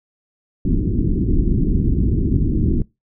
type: low-pass noise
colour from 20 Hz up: pink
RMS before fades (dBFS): -17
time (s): 0.65-2.82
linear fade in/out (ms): 2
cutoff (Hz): 350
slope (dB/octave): 48
effects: noise-tail reverb RT60 0.2 s tail -21 dB re dry